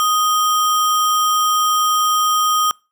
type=tone with sample-and-hold; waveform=sine; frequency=1244.5 Hz; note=D#6; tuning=in tune; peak=-13 dBFS; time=0-2.71 s; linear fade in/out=0 ms; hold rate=4410 Hz; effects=noise-tail reverb RT60 0.3 s tail -26 dB re dry